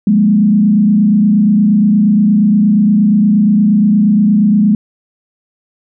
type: tone with frequency modulation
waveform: sine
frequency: 207.7 Hz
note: G#3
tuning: in tune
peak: -6 dBFS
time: 0.07-4.75 s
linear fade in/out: 2 ms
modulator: 28.5 Hz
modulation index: 0.81
effects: none